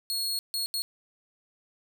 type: tone bursts at uneven times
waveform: sawtooth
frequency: 4321 Hz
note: C#8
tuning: 45 cents flat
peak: -25 dBFS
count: 3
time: 0.1-0.39 / 0.54-0.66 / 0.74-0.82 s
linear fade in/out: 0 ms
effects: none